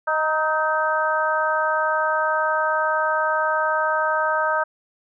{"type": "harmonic tone with a mistuned harmonic", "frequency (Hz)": 311.1, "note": "D#4", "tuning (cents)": 0, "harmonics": [2, 3, 4, 5], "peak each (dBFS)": [-24, -24, -24, -24], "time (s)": [0.07, 4.64], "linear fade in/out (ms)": 10, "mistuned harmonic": 4, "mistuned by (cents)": 27, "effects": []}